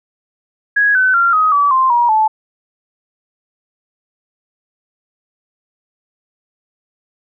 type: tone with pitch steps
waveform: sine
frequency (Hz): 1661.2 / 1514.6 / 1380.9 / 1259 / 1147.8 / 1046.5 / 954.1 / 869.9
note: G#6 / F#6 / F6 / D#6 / D6 / C6 / A#5 / A5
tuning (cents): 0 / +40 / -20 / +20 / -40 / 0 / +40 / -20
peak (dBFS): -9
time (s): 0.76-2.28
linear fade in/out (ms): 10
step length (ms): 190
effects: none